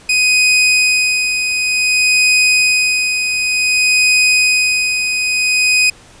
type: tone with tremolo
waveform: sawtooth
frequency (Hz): 2500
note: D#7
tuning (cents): +8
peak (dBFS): -5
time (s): 0.09-5.9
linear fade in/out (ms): 5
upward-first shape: sine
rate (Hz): 0.55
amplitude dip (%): 50
effects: pink hiss -42 dBFS RMS until 6.2 s + resampled to 22050 Hz